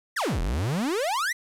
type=exponential two-way sweep; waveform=45% pulse; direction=down then up; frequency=2066 to 38.89 to 2066 Hz; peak=-24 dBFS; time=0.16-1.33 s; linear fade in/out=10 ms; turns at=0.41 s; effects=low-pass 12000 Hz 12 dB/octave + 9-bit

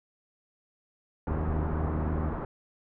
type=harmonic tone; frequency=77.78 Hz; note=D#2; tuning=in tune; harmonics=1 / 2 / 3 / 4 / 5; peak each=-29 / -35 / -39 / -41 / -43 dBFS; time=1.27-2.3 s; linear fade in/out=5 ms
type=low-pass noise; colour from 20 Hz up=pink; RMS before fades=-34 dBFS; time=1.27-2.45 s; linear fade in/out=2 ms; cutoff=1300 Hz; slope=24 dB/octave
effects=none

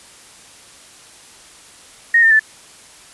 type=tone with pitch steps; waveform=sine; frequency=1861 / 1807 / 1754.5 Hz; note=A#6 / A6 / A6; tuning=-3 / +46 / -5 cents; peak=-8 dBFS; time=2.14-2.395 s; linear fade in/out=5 ms; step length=85 ms; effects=white hiss -43 dBFS RMS until 3.13 s + resampled to 24000 Hz

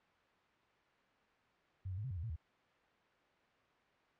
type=tone with pitch steps; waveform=sine; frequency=94.5 / 91.5 / 104.9 / 132.2 / 92.9 / 80.8 / 114.3 / 78.4 Hz; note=F#2 / F#2 / G#2 / C3 / F#2 / E2 / A#2 / D#2; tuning=+37 / -19 / +18 / +18 / +7 / -34 / -34 / +14 cents; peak=-39 dBFS; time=1.85-2.362 s; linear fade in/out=10 ms; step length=64 ms; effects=white hiss -70 dBFS RMS until 4.19 s + low-pass 2000 Hz 12 dB/octave

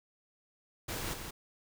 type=noise with echo; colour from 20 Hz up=pink; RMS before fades=-38 dBFS; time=0.88-1.14 s; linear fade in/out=10 ms; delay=170 ms; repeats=1; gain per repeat=-5 dB; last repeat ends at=1.31 s; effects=none

